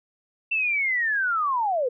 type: linear sweep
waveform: sine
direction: down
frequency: 2701 to 465.9 Hz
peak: -21 dBFS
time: 0.51-1.89 s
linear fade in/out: 10 ms
effects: none